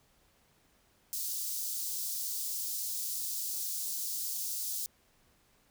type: high-pass noise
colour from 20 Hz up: white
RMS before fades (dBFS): -36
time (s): 1.13-4.86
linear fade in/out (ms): 0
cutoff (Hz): 4600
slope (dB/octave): 24
effects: pink hiss -68 dBFS RMS until 5.7 s